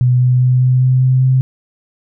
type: tone with pitch steps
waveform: sine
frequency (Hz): 124.9 / 125.77 / 126.64 / 127.52 / 128.41 / 129.3 / 130.2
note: B2 / B2 / B2 / C3 / C3 / C3 / C3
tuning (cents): +20 / +32 / +44 / -44 / -32 / -20 / -8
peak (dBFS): -8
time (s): 0.01-1.41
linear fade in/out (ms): 0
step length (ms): 200
effects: none